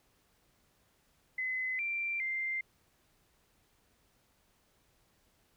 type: tone with pitch steps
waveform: sine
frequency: 2032 / 2358 / 2092 Hz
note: B6 / D7 / C7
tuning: +49 / +6 / -1 cents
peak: -32 dBFS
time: 1.38-2.61 s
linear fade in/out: 5 ms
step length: 410 ms
effects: pink hiss -71 dBFS RMS until 5.56 s